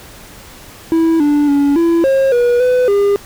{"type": "tone with pitch steps", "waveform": "triangle", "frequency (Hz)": [327.3, 292.5, 283.9, 335.7, 538, 483.1, 501, 403.3], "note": ["E4", "D4", "C#4", "E4", "C5", "B4", "B4", "G4"], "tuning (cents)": [-12, -7, 41, 32, 48, -38, 25, 49], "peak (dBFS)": -7, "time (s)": [0.92, 3.16], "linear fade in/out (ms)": 0, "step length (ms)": 280, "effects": ["pink hiss -37 dBFS RMS until 3.25 s"]}